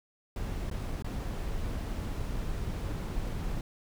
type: noise with dropouts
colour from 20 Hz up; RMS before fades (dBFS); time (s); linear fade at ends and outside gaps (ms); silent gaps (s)
brown; -34; 0.36-3.61; 2; 0.701-0.712 / 1.024-1.044
effects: none